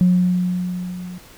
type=tone with level ramp; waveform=sine; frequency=180.3 Hz; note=F#3; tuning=45 cents flat; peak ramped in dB=-9 to -30 dBFS; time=0.01-1.18 s; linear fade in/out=0 ms; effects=tanh soft clip ceiling -6 dBFS + pink hiss -45 dBFS RMS until 1.37 s